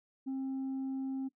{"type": "tone", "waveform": "sine", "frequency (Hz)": 266.5, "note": "C4", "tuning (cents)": 32, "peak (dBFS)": -31, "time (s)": [0.26, 1.29], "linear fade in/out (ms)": 20, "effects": ["noise-tail reverb RT60 0.1 s tail -19 dB re dry", "tanh soft clip ceiling -33 dBFS"]}